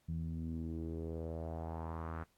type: tone with low-pass filter sweep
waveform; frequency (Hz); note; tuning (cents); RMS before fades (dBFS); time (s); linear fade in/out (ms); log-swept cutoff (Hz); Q
sawtooth; 81.4; E2; -21; -41; 0.08-2.24; 10; 160 to 1400; 3.4
effects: pink hiss -75 dBFS RMS until 2.37 s + AAC 64 kbps